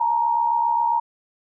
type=tone pair together; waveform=sine; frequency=870.6 / 938 Hz; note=A5 / A#5; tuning=-19 / +11 cents; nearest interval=minor second; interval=130 cents; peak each=-25 / -18 dBFS; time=0-1 s; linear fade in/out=10 ms; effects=none